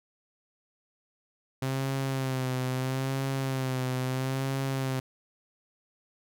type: tone with vibrato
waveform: sawtooth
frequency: 131.7 Hz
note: C3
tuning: 12 cents sharp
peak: -24 dBFS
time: 1.62-5 s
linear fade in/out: 5 ms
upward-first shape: sine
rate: 0.76 Hz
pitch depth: 47 cents each way
effects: none